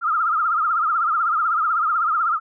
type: tone with vibrato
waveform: sine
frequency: 1300 Hz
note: E6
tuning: 24 cents flat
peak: -17 dBFS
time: 0.01-2.4 s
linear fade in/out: 50 ms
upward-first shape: triangle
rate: 16 Hz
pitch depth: 150 cents each way
effects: none